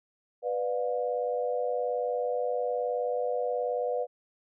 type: chord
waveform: sine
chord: B diminished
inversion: none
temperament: just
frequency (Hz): 493.9 / 592.7 / 711.2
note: B4 / D5 / F5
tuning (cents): 0 / +16 / +31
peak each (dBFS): -29 / -33 / -34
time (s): 0.42-4.07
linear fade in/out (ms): 50
effects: none